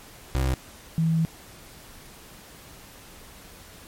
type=tone pair in turn; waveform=30% pulse / sine; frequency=65.41 / 162.6 Hz; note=C2 / E3; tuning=0 / -23 cents; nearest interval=octave + major third; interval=1577 cents; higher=second; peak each=-19 dBFS; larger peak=neither; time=0.35-0.54 / 0.98-1.25 s; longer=second; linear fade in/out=0 ms; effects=pink hiss -47 dBFS RMS until 3.87 s + MP3 64 kbps